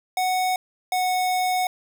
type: tone pair in turn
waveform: square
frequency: 740 / 736 Hz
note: F#5 / F#5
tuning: 0 / -9 cents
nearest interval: unison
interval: 9 cents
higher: first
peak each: -21 dBFS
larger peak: neither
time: 0.17-0.56 / 0.92-1.67 s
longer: second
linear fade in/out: 2 ms
effects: none